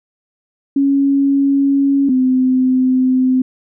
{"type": "tone pair in turn", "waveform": "sine", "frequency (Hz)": [277.2, 257.2], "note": ["C#4", "C4"], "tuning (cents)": [0, -30], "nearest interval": "minor second", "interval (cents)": 130, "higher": "first", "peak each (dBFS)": -10, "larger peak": "neither", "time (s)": [[0.76, 2.09], [2.09, 3.42]], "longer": "neither", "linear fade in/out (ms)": 5, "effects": []}